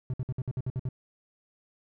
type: tone bursts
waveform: triangle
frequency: 127.7 Hz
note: C3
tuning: 42 cents flat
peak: -26 dBFS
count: 9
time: 0.1-0.889 s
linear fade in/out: 2 ms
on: 37 ms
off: 57 ms
effects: none